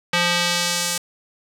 square tone with band-pass filter sweep, 174.61 Hz, F3, in tune, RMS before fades -21 dBFS, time 0.13-0.98 s, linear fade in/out 5 ms, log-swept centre 2700 to 8000 Hz, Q 0.94, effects none

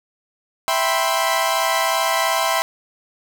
sawtooth chord, C major seventh, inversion first, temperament equal with one note detuned, 659.3 / 784 / 987.8 / 1050.7 Hz, E5 / G5 / B5 / C6, 0 / 0 / 0 / +7 cents, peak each -18 / -20 / -20 / -19 dBFS, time 0.68-2.62 s, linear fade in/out 0 ms, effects none

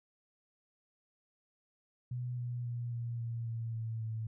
sine tone with pitch steps, 123.47 / 121.63 / 119.82 / 118.03 / 116.27 / 114.54 / 112.83 / 111.15 Hz, B2 / B2 / A#2 / A#2 / A#2 / A#2 / A2 / A2, 0 / -26 / +48 / +22 / -4 / -30 / +44 / +18 cents, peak -35 dBFS, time 2.11-4.27 s, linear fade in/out 5 ms, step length 270 ms, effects none

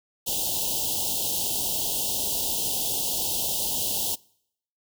white band-stop noise, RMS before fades -27 dBFS, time 0.26-4.16 s, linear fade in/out 20 ms, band 930 to 2800 Hz, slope 96 dB/octave, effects noise-tail reverb RT60 0.7 s tail -25 dB re dry

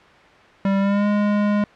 square tone with pitch glide, 196 to 206.6 Hz, G3 to G#3, 0 to -9 cents, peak -17 dBFS, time 0.65-1.64 s, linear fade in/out 2 ms, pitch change +91 cents, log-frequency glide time 0.79-1.07 s, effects white hiss -47 dBFS RMS until 1.75 s + low-pass 2000 Hz 12 dB/octave

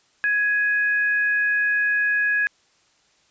sine tone pair together, 1669.9 / 2502 Hz, G#6 / D#7, +9 / +9 cents, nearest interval perfect fifth, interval 700 cents, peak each -18 / -30 dBFS, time 0.24-2.47 s, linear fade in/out 0 ms, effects white hiss -61 dBFS RMS until 3.3 s + resampled to 16000 Hz

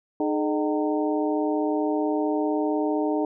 harmonic tone with a mistuned harmonic, 152.6 Hz, D#3, 33 cents flat, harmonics 2 / 3 / 4 / 5 / 6, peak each -24 / -28 / -30 / -32 / -34 dBFS, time 0.2-3.25 s, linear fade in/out 2 ms, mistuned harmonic 3, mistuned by -130 cents, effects none

